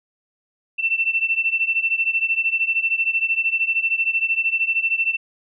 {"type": "beating tone pair", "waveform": "sine", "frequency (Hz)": [2679, 2692], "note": ["E7", "E7"], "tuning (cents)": [27, 36], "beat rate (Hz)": 13, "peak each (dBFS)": [-20, -22], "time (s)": [0.78, 5.17], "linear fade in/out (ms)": 20, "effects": []}